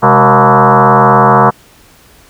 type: tone with frequency modulation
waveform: sine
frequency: 130.81 Hz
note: C3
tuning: in tune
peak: -3 dBFS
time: 0.02-1.51 s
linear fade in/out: 20 ms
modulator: 169 Hz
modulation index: 7.1
effects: pink hiss -43 dBFS RMS until 2.29 s